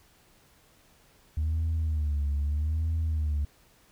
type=tone with vibrato; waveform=sine; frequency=76 Hz; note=D#2; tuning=40 cents flat; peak=-23 dBFS; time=1.37-3.45 s; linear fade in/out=5 ms; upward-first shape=sine; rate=0.8 Hz; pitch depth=110 cents each way; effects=tanh soft clip ceiling -23 dBFS + pink hiss -61 dBFS RMS until 3.91 s

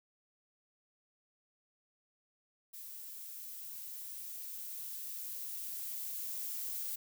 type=noise with level ramp; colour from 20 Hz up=violet; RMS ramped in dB=-48 to -39 dBFS; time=2.73-6.96 s; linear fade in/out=10 ms; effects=none

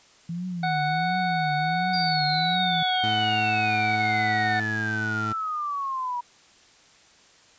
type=tone with vibrato; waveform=sine; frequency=165.3 Hz; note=E3; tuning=5 cents sharp; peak=-28 dBFS; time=0.29-2.83 s; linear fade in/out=5 ms; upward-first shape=triangle; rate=1.4 Hz; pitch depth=200 cents each way
type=harmonic tone; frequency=740 Hz; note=F#5; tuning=in tune; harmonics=1 / 2 / 3 / 5 / 6; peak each=-24 / -30 / -34 / -38 / -40 dBFS; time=0.63-4.6 s; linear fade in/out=5 ms
type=exponential sweep; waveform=sine; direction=down; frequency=4803 to 957 Hz; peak=-26 dBFS; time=1.93-6.21 s; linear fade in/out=10 ms
type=tone; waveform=20% pulse; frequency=108.5 Hz; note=A2; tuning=24 cents flat; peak=-24 dBFS; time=3.03-5.33 s; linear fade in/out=10 ms
effects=white hiss -55 dBFS RMS until 7.58 s + resampled to 16000 Hz

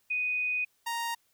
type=tone pair in turn; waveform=sine / sawtooth; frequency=2489 / 932.3 Hz; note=D#7 / A#5; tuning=0 / 0 cents; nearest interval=octave + perfect fourth; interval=1700 cents; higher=first; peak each=-27 dBFS; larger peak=neither; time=0.1-0.65 / 0.86-1.15 s; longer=first; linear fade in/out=10 ms; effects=white hiss -71 dBFS RMS until 1.33 s

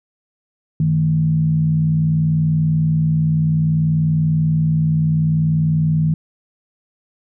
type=tone with frequency modulation; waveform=sine; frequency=157 Hz; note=D#3; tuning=16 cents sharp; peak=-13 dBFS; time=0.8-6.14 s; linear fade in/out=2 ms; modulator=60.6 Hz; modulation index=0.47; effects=none

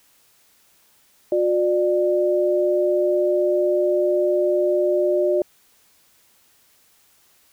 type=tone pair together; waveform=sine; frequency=360.2 / 596 Hz; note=F#4 / D5; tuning=-46 / +25 cents; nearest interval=major sixth; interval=871 cents; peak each=-19 dBFS; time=1.32-5.42 s; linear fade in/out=2 ms; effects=white hiss -58 dBFS RMS until 7.52 s

